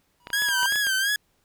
square tone with exponential growth, 971 Hz, B5, 30 cents flat, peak -23 dBFS, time 0.2-0.66 s, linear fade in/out 1 ms, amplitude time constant 100 ms
clicks, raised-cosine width 0.3 ms, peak -19 dBFS, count 8, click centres 0.271 / 0.303 / 0.421 / 0.487 / 0.631 / 0.723 / 0.758 / 0.869 s
sawtooth tone with vibrato, 1608 Hz, G6, 44 cents sharp, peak -18 dBFS, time 0.33-1.16 s, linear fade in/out 2 ms, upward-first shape sine, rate 2.8 Hz, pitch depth 84 cents each way
effects pink hiss -68 dBFS RMS until 1.44 s

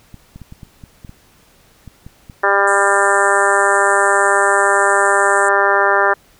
clicks, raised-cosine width 5 ms, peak -22 dBFS, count 11, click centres 0.143 / 0.36 / 0.417 / 0.524 / 0.632 / 0.838 / 1.048 / 1.094 / 1.877 / 2.065 / 2.298 s
harmonic tone, 199 Hz, G3, 26 cents sharp, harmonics 2 / 3 / 4 / 5 / 6 / 7 / 8 / 9, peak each -19 / -19 / -19 / -19 / -19 / -19 / -19 / -19 dBFS, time 2.43-6.14 s, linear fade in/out 10 ms
white band-pass noise, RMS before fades -30 dBFS, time 2.67-5.49 s, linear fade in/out 5 ms, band 7000 to 9200 Hz, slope 96 dB/octave
effects pink hiss -51 dBFS RMS until 6.39 s

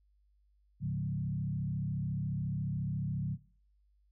sine tone with frequency modulation, 143.2 Hz, D3, 43 cents flat, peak -31 dBFS, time 0.8-3.38 s, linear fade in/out 50 ms, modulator 34.2 Hz, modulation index 1.2, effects noise-tail reverb RT60 0.5 s tail -22 dB re dry + added 50 Hz sine -66 dBFS peak until 4.11 s

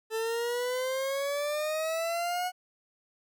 40% pulse exponential sweep, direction up, 440 to 735 Hz, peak -28 dBFS, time 0.1-2.52 s, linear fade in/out 50 ms, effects none

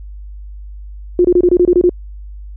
sine tone bursts, 355.4 Hz, F4, 30 cents sharp, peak -6 dBFS, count 9, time 1.19-1.894 s, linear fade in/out 2 ms, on 56 ms, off 25 ms, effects added 50 Hz sine -28 dBFS peak until 2.56 s

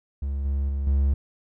triangle tone with level steps, 69.3 Hz, C#2, in tune, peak -23 / -20 / -22 / -16 dBFS, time 0.22-1.14 s, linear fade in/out 5 ms, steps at 0.45 / 0.69 / 0.87 s, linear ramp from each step 2 ms, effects none

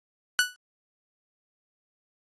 sawtooth tone with exponential decay, 1480 Hz, F#6, in tune, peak -12 dBFS, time 0.39-0.56 s, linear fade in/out 0 ms, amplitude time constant 36 ms, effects AAC 32 kbps

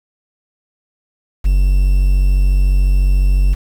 triangle tone with quantisation, 47.03 Hz, F#1, 29 cents sharp, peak -7 dBFS, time 1.44-3.55 s, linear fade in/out 20 ms, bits 6, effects none

